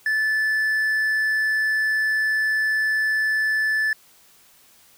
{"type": "tone", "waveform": "triangle", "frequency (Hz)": 1745, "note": "A6", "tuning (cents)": -15, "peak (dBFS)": -17, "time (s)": [0.06, 3.93], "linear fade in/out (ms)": 2, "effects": ["white hiss -54 dBFS RMS until 4.97 s"]}